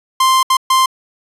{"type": "tone bursts at uneven times", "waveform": "45% pulse", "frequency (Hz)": 1046.5, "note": "C6", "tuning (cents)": 0, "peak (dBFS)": -9, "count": 3, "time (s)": [[0.2, 0.43], [0.5, 0.57], [0.7, 0.86]], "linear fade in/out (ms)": 5, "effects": ["resampled to 32000 Hz"]}